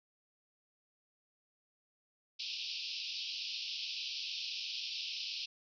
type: band-pass noise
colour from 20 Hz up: white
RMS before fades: -41 dBFS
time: 2.39-5.46 s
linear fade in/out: 10 ms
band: 2500 to 5400 Hz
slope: 96 dB/octave
effects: none